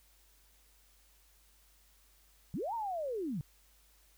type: linear two-way sweep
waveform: sine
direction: up then down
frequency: 130.81 to 952 to 130.81 Hz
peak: -34 dBFS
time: 2.54-3.41 s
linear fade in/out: 0 ms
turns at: 2.74 s
effects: added 50 Hz sine -66 dBFS peak until 4.17 s + white hiss -67 dBFS RMS until 4.17 s